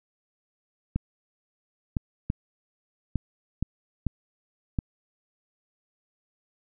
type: clicks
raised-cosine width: 5 ms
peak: -13 dBFS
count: 7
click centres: 0.96 / 1.968 / 2.301 / 3.157 / 3.626 / 4.067 / 4.788 s
effects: none